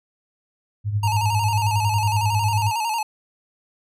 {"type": "tone with tremolo", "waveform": "sine", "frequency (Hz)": 103.83, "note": "G#2", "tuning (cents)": 0, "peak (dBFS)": -16, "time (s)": [0.84, 2.73], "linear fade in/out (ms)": 50, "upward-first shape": "triangle", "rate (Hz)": 10, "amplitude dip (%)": 75}
{"type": "tone with vibrato", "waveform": "square", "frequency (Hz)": 894, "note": "A5", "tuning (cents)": 27, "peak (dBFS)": -22, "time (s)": [1.03, 3.03], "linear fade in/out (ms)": 5, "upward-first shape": "square", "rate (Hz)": 11, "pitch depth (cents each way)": 69}
{"effects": ["resampled to 32000 Hz"]}